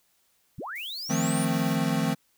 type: linear sweep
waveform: sine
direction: up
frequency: 55 to 9640 Hz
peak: -33 dBFS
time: 0.58-1.45 s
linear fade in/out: 5 ms
type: noise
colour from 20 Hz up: violet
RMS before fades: -46 dBFS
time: 0.75-1.76 s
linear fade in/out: 10 ms
type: chord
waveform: square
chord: F dominant seventh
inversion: third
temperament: equal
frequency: 155.56 / 174.61 / 220 / 261.6 Hz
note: Eb3 / F3 / A3 / C4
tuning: 0 / 0 / 0 / 0 cents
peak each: -30 dBFS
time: 1.09-2.15 s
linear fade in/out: 20 ms
effects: white hiss -68 dBFS RMS until 2.37 s